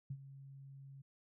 sine tone with ADSR envelope, 136.9 Hz, C#3, 21 cents flat, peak -38 dBFS, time 0.1-1.02 s, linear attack 7 ms, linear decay 59 ms, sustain -13 dB, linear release 10 ms, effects none

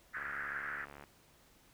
pink band-pass noise, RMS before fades -41 dBFS, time 0.13-0.86 s, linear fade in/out 20 ms, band 1400 to 1800 Hz, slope 48 dB/octave
click train, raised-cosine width 0.5 ms, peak -35 dBFS, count 63, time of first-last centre 0.17-1.038 s, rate 71.4 Hz
effects pink hiss -65 dBFS RMS until 1.73 s

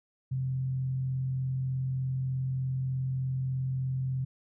sine tone with frequency modulation, 130.81 Hz, C3, in tune, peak -28 dBFS, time 0.31-4.25 s, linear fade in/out 10 ms, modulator 43.3 Hz, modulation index 0.21, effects none

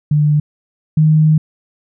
sine tone pair in turn, 149.2 / 155.3 Hz, D3 / D#3, +28 / -3 cents, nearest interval minor second, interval 69 cents, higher second, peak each -9 / -7 dBFS, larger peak second, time 0.11-0.4 / 0.97-1.38 s, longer second, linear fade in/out 5 ms, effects none

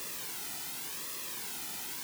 white noise with flanger, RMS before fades -40 dBFS, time 0-2.03 s, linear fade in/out 0 ms, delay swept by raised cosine 1.3 to 1.84 ms, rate 0.88 Hz, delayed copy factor -0.65, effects none

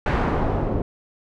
pink noise with low-pass filter sweep, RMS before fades -22 dBFS, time 0.06-0.82 s, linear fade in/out 2 ms, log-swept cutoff 1700 to 480 Hz, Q 0.95, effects none

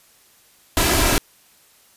pink noise with comb filter, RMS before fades -17 dBFS, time 0.77-1.18 s, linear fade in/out 0 ms, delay 3 ms, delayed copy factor +0.5, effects white hiss -54 dBFS RMS until 1.96 s + resampled to 32000 Hz

